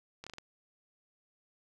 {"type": "slowing click train", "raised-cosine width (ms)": 0.2, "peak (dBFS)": -27, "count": 5, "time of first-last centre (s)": [0.24, 0.384], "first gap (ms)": 26, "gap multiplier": 1.22, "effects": []}